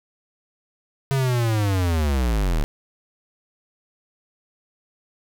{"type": "linear sweep", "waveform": "square", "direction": "down", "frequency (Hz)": [138.59, 34.65], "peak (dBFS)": -19, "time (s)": [1.11, 2.64], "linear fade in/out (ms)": 0, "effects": ["8-bit"]}